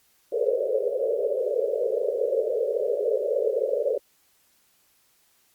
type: band-pass noise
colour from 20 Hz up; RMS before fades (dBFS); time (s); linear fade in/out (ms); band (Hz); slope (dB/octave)
white; -25; 0.32-3.98; 5; 410 to 580; 96
effects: white hiss -64 dBFS RMS until 5.54 s + Opus 48 kbps